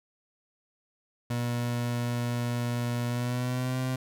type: tone with pitch glide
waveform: 30% pulse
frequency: 120.3 to 128.93 Hz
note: B2 to C3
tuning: -45 to -25 cents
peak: -25 dBFS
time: 1.3-3.96 s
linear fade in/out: 5 ms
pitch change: +120 cents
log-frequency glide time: 3.06-3.8 s
effects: none